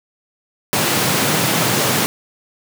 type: high-pass noise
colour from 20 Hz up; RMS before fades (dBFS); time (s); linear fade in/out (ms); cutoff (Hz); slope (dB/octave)
pink; -17; 0.73-2.06; 0; 110; 48
effects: none